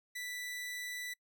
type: tone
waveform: sawtooth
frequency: 1975.5 Hz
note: B6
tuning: in tune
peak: -36 dBFS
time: 0.15-1.14 s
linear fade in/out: 10 ms
effects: noise-tail reverb RT60 0.1 s tail -26 dB re dry